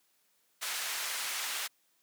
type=band-pass noise; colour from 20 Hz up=pink; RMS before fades=-36 dBFS; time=0.61-1.68 s; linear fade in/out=20 ms; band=1400 to 15000 Hz; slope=12 dB/octave; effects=white hiss -72 dBFS RMS until 2.02 s + high-pass 150 Hz 12 dB/octave